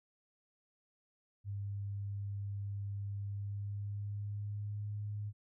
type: tone with pitch glide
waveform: sine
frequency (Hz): 100.5 to 103.92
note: G2 to G#2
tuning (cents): +44 to +2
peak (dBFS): -37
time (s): 1.44-5.33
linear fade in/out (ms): 50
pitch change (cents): +58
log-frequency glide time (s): 3.23-4.9
effects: none